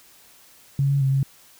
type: tone with pitch steps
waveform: sine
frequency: 138.6 / 140.1 / 134.4 / 136.2 Hz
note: C#3 / C#3 / C3 / C#3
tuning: 0 / +19 / +47 / -30 cents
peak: -17 dBFS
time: 0.79-1.23 s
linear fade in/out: 2 ms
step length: 110 ms
effects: white hiss -52 dBFS RMS until 1.59 s